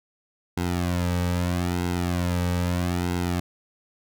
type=tone with flanger; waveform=sawtooth; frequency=88.4 Hz; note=F2; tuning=22 cents sharp; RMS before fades=-25 dBFS; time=0.57-3.4 s; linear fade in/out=5 ms; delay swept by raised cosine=1.7 to 2.9 ms; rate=0.78 Hz; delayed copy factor=-0.95; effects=none

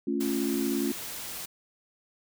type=chord; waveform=sine; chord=A augmented; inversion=none; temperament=equal; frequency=220 / 277.2 / 349.2 Hz; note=A3 / C#4 / E#4; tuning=0 / 0 / 0 cents; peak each=-31 / -29 / -31 dBFS; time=0.07-0.92 s; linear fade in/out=5 ms
type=noise; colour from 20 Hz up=white; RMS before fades=-38 dBFS; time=0.2-1.46 s; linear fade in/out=10 ms
effects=none

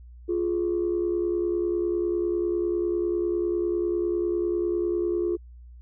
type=tone pair together; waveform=sine; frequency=348.6 / 418.6 Hz; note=F4 / G#4; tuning=-3 / +14 cents; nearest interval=minor third; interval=317 cents; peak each=-23 / -28 dBFS; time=0.28-5.37 s; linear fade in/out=20 ms; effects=tanh soft clip ceiling -17 dBFS + added 60 Hz sine -43 dBFS peak until 5.81 s

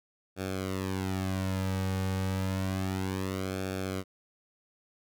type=tone with flanger; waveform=sawtooth; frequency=94.8 Hz; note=F#2; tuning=43 cents sharp; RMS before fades=-32 dBFS; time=0.36-4.04 s; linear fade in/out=50 ms; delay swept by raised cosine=1 to 3 ms; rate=0.3 Hz; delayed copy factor=-0.85; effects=none

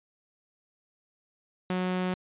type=tone; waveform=sawtooth; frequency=183.2 Hz; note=F#3; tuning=17 cents flat; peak=-23 dBFS; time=1.7-2.14 s; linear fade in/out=2 ms; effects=resampled to 8000 Hz

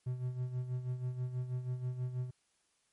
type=tone with tremolo; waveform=triangle; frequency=125.8 Hz; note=B2; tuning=32 cents sharp; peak=-30 dBFS; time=0.06-2.31 s; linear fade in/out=10 ms; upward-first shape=sine; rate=6.2 Hz; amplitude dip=65%; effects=white hiss -75 dBFS RMS until 2.92 s + MP3 48 kbps

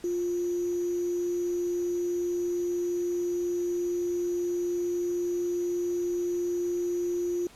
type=tone with sample-and-hold; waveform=sine; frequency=350.9 Hz; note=F4; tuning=8 cents sharp; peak=-26 dBFS; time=0.04-7.47 s; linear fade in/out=2 ms; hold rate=6300 Hz; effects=pink hiss -53 dBFS RMS until 7.55 s + low-pass 11000 Hz 12 dB/octave

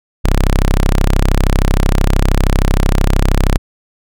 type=tone; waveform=sawtooth; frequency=33 Hz; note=C1; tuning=16 cents sharp; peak=-5 dBFS; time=0.24-3.58 s; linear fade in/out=10 ms; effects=none

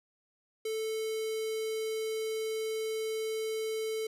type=tone with notch filter; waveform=square; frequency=439.8 Hz; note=A4; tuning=1 cent flat; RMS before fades=-34 dBFS; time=0.65-4.07 s; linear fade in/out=5 ms; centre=1400 Hz; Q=1.8; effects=resampled to 32000 Hz + 12-bit

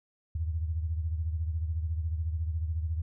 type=beating tone pair; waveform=sine; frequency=79.3 / 93.3 Hz; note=D#2 / F#2; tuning=+33 / +15 cents; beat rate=14 Hz; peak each=-29 / -37 dBFS; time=0.35-3.02 s; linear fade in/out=5 ms; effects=none

